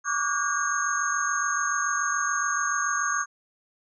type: tone cluster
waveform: sine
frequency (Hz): 1130 / 1177 / 1454 / 1612 / 6460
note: C#6 / D6 / F#6 / G6 / G#8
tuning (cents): +33 / +3 / -31 / +48 / -49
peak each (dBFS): -30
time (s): 0.04-3.26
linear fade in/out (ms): 50
effects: none